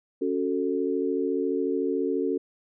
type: chord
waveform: sine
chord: F# minor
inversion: second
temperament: just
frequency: 277.5 / 370 / 444 Hz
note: C#4 / F#4 / A4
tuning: +2 / 0 / +16 cents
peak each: -28 dBFS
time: 0.21-2.38 s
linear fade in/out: 10 ms
effects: none